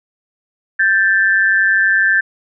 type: tone pair together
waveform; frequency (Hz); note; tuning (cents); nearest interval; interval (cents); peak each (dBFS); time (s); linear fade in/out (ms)
sine; 1567.1 / 1759; G6 / A6; -1 / -1; major second; 200; -13; 0.79-2.21; 10
effects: none